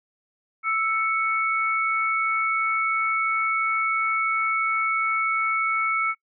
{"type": "tone pair together", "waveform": "sine", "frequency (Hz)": [1319.9, 2217], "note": ["E6", "C#7"], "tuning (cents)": [2, 0], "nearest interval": "major sixth", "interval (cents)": 898, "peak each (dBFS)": [-23, -24], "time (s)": [0.63, 6.15], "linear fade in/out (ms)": 50, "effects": ["noise-tail reverb RT60 0.1 s tail -25 dB re dry"]}